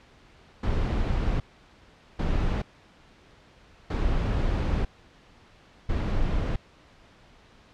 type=noise bursts at uneven times; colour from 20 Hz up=brown; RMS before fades=-25 dBFS; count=4; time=0.63-1.4 / 2.19-2.62 / 3.9-4.85 / 5.89-6.56 s; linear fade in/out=5 ms; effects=pink hiss -55 dBFS RMS until 7.73 s + low-pass 4000 Hz 12 dB/octave